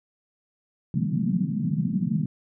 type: band-pass noise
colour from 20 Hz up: white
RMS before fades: -25 dBFS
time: 0.94-2.26 s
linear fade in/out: 2 ms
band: 140 to 220 Hz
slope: 48 dB/octave
effects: none